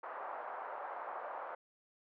pink band-pass noise, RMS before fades -44 dBFS, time 0.03-1.55 s, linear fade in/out 5 ms, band 610 to 1300 Hz, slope 24 dB/octave, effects none

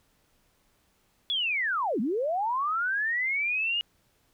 sine linear two-way sweep, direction down then up, 3457 to 195.4 to 2896 Hz, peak -25 dBFS, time 1.3-3.81 s, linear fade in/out 0 ms, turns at 2 s, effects pink hiss -68 dBFS RMS until 4.33 s

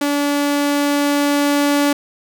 sawtooth tone with level ramp, 287.6 Hz, D4, 36 cents flat, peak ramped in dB -12 to -9 dBFS, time 0.01-1.93 s, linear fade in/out 5 ms, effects none

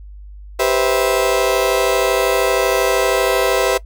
35% pulse chord, C major seventh, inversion second, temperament just, 392.4 / 490.5 / 523.3 / 654.1 Hz, G4 / B4 / C5 / E5, +2 / -12 / 0 / -14 cents, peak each -18 dBFS, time 0.59-3.78 s, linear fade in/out 10 ms, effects noise-tail reverb RT60 0.1 s tail -19 dB re dry + added 50 Hz sine -33 dBFS peak until 3.85 s

